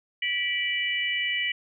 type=tone cluster; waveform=sine; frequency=1955 / 2327 / 2952 Hz; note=B6 / D7 / F#7; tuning=-18 / -17 / -5 cents; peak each=-29 dBFS; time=0.22-1.52 s; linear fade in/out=5 ms; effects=none